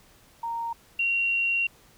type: tone pair in turn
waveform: sine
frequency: 927 / 2751 Hz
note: A#5 / F7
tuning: -10 / -27 cents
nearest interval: octave + perfect fifth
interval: 1883 cents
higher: second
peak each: -28 / -22 dBFS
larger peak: second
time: 0.43-0.73 / 0.99-1.67 s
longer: second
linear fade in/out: 5 ms
effects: pink hiss -57 dBFS RMS until 1.97 s